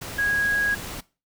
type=tone in noise; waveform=sine; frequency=1650 Hz; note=G#6; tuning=12 cents flat; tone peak=-20 dBFS; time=0.18-0.75 s; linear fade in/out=10 ms; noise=pink; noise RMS=-35 dBFS; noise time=0.01-1.01 s; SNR=+12 dB; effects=noise-tail reverb RT60 0.3 s tail -19 dB re dry